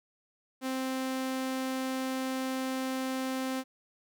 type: tone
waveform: sawtooth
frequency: 261.6 Hz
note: C4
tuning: in tune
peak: -27 dBFS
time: 0.61-3.64 s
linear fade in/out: 50 ms
effects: none